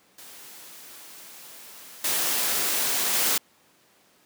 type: noise with level steps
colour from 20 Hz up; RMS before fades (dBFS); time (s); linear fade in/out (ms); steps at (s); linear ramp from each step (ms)
white; -45 / -25 / -23; 0.18-3.38; 5; 2.04 / 3.13; 5
effects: pink hiss -60 dBFS RMS until 4.25 s + high-pass 200 Hz 12 dB/octave